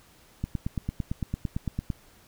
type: click train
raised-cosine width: 5 ms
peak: -16 dBFS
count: 14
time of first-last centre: 0.44-1.902 s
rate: 8.89 Hz
effects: pink hiss -57 dBFS RMS until 2.27 s